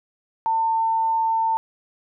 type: tone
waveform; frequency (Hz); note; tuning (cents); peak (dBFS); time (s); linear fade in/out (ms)
sine; 899; A5; +37; -18; 0.46-1.57; 0
effects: none